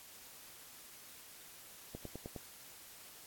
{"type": "click train", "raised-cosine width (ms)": 2, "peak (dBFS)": -30, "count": 5, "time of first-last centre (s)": [1.95, 2.362], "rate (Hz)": 9.7, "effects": ["white hiss -55 dBFS RMS until 3.26 s", "AAC 64 kbps"]}